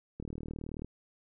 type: click train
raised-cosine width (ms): 3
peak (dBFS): -27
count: 26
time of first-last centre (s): 0.2-0.846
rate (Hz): 38.7
effects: none